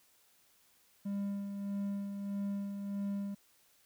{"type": "tone with tremolo", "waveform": "triangle", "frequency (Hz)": 200.1, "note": "G3", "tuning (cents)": 36, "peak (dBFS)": -31, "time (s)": [1.05, 3.35], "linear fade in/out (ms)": 10, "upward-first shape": "sine", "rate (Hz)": 1.6, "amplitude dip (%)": 45, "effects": ["white hiss -68 dBFS RMS until 3.85 s"]}